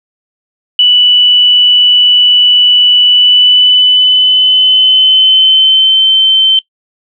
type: tone with pitch glide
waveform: sine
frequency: 2964 to 3093 Hz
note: F#7 to G7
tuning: +2 to -24 cents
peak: -3 dBFS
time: 0.79-6.59 s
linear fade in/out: 2 ms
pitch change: +74 cents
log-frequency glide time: 3.06-6.07 s
effects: noise-tail reverb RT60 0.1 s tail -20 dB re dry